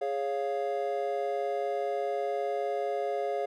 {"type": "chord", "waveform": "triangle", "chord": "Db major", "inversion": "second", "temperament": "equal", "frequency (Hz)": [415.3, 554.4, 698.5], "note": ["Ab4", "Db5", "F5"], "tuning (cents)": [0, 0, 0], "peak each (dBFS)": -31, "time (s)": [0.01, 3.46], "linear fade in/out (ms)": 10, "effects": []}